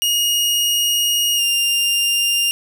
sawtooth tone with pitch glide, 2869 to 2799 Hz, F7 to F7, +46 to +3 cents, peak -12 dBFS, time 0.02-2.51 s, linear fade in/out 0 ms, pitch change -43 cents, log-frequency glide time 1.36-1.42 s, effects none

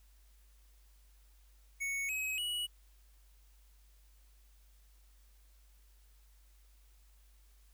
square tone with pitch steps, 2217 / 2547 / 2925 Hz, C#7 / D#7 / F#7, 0 / +40 / -21 cents, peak -35 dBFS, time 1.8-2.67 s, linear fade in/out 20 ms, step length 290 ms, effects added 50 Hz sine -60 dBFS peak until 7.73 s + white hiss -71 dBFS RMS until 7.73 s

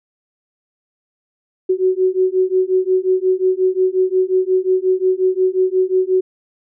sine beating tone pair, 370 / 375.6 Hz, F#4 / F#4, 0 / +26 cents, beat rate 5.6 Hz, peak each -16 dBFS, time 1.69-6.21 s, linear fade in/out 10 ms, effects none

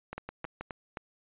two click trains, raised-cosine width 0.5 ms, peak -22 / -23 dBFS, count 4 / 4, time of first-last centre 0.18-0.972 / 0.13-0.61 s, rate 3.79 / 6.25 Hz, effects resampled to 8000 Hz

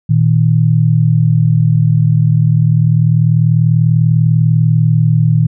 sine tone pair together, 116.54 / 156.78 Hz, A#2 / D#3, 0 / +13 cents, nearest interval perfect fourth, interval 513 cents, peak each -10 dBFS, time 0.09-5.47 s, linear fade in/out 10 ms, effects none

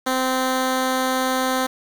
10% pulse tone, 259.1 Hz, C4, 17 cents flat, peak -11 dBFS, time 0.06-1.67 s, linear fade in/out 10 ms, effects 7-bit

